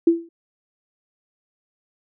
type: tone with exponential decay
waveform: sine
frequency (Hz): 335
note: E4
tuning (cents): +28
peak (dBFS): -8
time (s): 0.07-0.29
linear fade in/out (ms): 5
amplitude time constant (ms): 47
effects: none